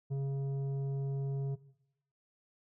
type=tone with tanh clipping; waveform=sine; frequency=137.5 Hz; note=C#3; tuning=14 cents flat; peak=-33 dBFS; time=0.1-1.56 s; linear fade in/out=20 ms; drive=8 dB; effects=noise-tail reverb RT60 0.8 s tail -17 dB re dry